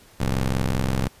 20% pulse ring-modulated tone, 65.6 Hz, C2, 5 cents sharp, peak -13 dBFS, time 0.2-1.08 s, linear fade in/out 5 ms, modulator 55 Hz, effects pink hiss -52 dBFS RMS until 1.2 s + resampled to 32000 Hz

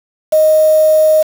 sine tone with quantisation, 622.3 Hz, D#5, in tune, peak -6 dBFS, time 0.32-1.23 s, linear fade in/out 10 ms, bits 4, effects none

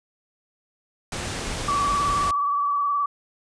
pink low-pass noise, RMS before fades -30 dBFS, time 1.12-2.31 s, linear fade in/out 2 ms, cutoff 9500 Hz, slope 48 dB/octave
sine tone with vibrato, 1148 Hz, D6, 40 cents flat, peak -20 dBFS, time 1.68-3.06 s, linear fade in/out 5 ms, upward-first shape sine, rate 19 Hz, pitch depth 37 cents each way
effects none

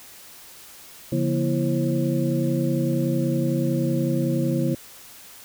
sine tone cluster, 141.5 / 172.3 / 237.4 / 331.3 / 536 Hz, C#3 / F3 / A#3 / E4 / C5, +36 / -23 / +32 / +9 / +42 cents, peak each -24 / -28 / -26 / -26 / -30 dBFS, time 1.12-4.75 s, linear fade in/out 5 ms, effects white hiss -45 dBFS RMS until 5.44 s

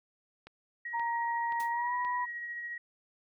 click train, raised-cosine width 0.3 ms, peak -32 dBFS, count 4, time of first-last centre 0.47-2.049 s, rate 1.9 Hz
sine tone with tremolo, 1900 Hz, A#6, 33 cents sharp, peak -35 dBFS, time 0.85-2.78 s, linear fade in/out 5 ms, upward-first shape triangle, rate 14 Hz, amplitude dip 35%
sine tone with pitch glide, 932.3 to 987.7 Hz, A#5 to B5, 0 to 0 cents, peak -30 dBFS, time 0.93-2.26 s, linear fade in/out 20 ms, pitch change +100 cents, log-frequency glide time 1.71-1.93 s
white noise with exponential decay, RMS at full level -43 dBFS, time 1.6-1.74 s, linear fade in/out 0 ms, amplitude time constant 29 ms
effects none

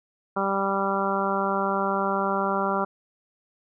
harmonic tone, 196 Hz, G3, in tune, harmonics 1 / 2 / 3 / 4 / 5 / 6 / 7, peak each -30 / -30 / -30 / -30 / -30 / -30 / -30 dBFS, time 0.36-2.85 s, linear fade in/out 10 ms, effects none

